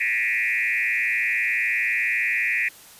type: tone with frequency modulation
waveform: sine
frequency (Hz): 2167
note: C#7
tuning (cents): -40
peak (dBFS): -20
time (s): 0-2.69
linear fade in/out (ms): 10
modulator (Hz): 112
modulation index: 3.2
effects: white hiss -47 dBFS RMS until 2.99 s + resampled to 32000 Hz